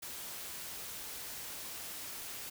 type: noise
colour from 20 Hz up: white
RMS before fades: -44 dBFS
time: 0.02-2.5 s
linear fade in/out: 10 ms
effects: none